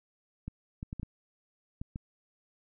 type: clicks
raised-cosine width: 5 ms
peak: -25 dBFS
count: 7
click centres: 0.48 / 0.829 / 0.929 / 0.997 / 1.031 / 1.815 / 1.959 s
effects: none